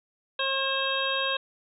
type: harmonic tone with a mistuned harmonic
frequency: 539 Hz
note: C#5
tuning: 49 cents flat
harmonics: 1 / 2 / 3 / 5 / 6 / 7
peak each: -32 / -32 / -32 / -32 / -32 / -32 dBFS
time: 0.39-1.37 s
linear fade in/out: 5 ms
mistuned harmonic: 5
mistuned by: -37 cents
effects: none